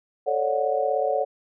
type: chord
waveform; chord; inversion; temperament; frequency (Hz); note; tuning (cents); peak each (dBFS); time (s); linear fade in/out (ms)
sine; D major seventh; second; just; 440.5 / 550.6 / 587.3 / 734.2; A4 / C#5 / D5 / F#5; +2 / -12 / 0 / -14; -28 / -25 / -27 / -26; 0.26-1.25; 20
effects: none